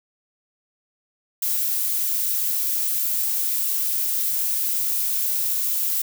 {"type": "noise", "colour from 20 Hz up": "violet", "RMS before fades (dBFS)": -23, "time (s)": [1.42, 6.02], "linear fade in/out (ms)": 5, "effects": []}